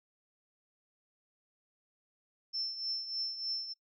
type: tone with tremolo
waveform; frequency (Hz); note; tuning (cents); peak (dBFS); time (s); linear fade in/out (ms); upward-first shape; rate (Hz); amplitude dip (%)
sine; 5340; E8; +22; -31; 2.53-3.74; 20; triangle; 3.3; 70
effects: noise-tail reverb RT60 0.1 s tail -26 dB re dry